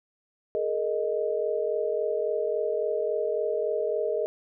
sine chord, Ab suspended second, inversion none, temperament equal with one note detuned, 422.6 / 466.2 / 622.3 Hz, Ab4 / Bb4 / Eb5, +30 / 0 / 0 cents, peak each -29 dBFS, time 0.55-4.26 s, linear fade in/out 0 ms, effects none

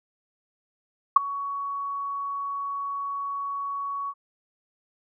sine tone with ADSR envelope, 1120 Hz, C#6, 18 cents sharp, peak -7 dBFS, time 1.16-4.14 s, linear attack 6 ms, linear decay 12 ms, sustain -21 dB, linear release 52 ms, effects none

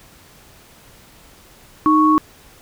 sine tone pair together, 309.4 / 1108.7 Hz, D#4 / C#6, -10 / 0 cents, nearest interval octave + minor seventh, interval 2210 cents, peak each -13 dBFS, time 1.86-2.18 s, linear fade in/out 0 ms, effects pink hiss -47 dBFS RMS until 2.61 s

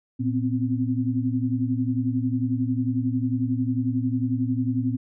sine tone cluster, 115.6 / 251.8 / 262.9 Hz, A#2 / B3 / C4, -14 / +34 / +8 cents, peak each -26 dBFS, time 0.19-4.97 s, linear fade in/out 20 ms, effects none

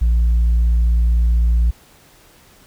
sine tone with tanh clipping, 57.9 Hz, A#1, 11 cents flat, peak -12 dBFS, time 0.01-1.71 s, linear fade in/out 10 ms, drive 1 dB, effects pink hiss -49 dBFS RMS until 2.66 s

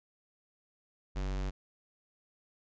square tone, 47.67 Hz, G1, 48 cents flat, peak -33 dBFS, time 1.15-1.51 s, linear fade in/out 20 ms, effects resampled to 16000 Hz

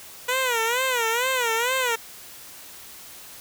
10% pulse tone with vibrato, 485.7 Hz, B4, 29 cents flat, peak -13 dBFS, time 0.28-1.96 s, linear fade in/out 10 ms, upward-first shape sine, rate 2.2 Hz, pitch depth 140 cents each way, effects white hiss -43 dBFS RMS until 3.4 s

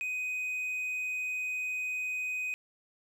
triangle tone, 2503 Hz, D#7, 10 cents sharp, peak -30 dBFS, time 0.01-2.54 s, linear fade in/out 0 ms, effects none

